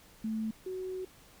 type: tone pair in turn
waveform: sine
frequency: 220 / 372.3 Hz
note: A3 / F#4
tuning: 0 / +11 cents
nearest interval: major sixth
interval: 911 cents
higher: second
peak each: -31 / -35 dBFS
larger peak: first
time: 0.24-0.51 / 0.66-1.05 s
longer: second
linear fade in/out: 5 ms
effects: pink hiss -58 dBFS RMS until 1.4 s